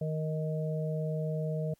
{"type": "harmonic tone", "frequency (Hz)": 156.2, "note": "D#3", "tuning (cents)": 7, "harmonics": [1, 3, 4], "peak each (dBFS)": [-31, -38, -38], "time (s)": [0.01, 1.74], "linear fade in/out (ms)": 5, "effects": ["white hiss -72 dBFS RMS until 1.79 s", "AAC 64 kbps"]}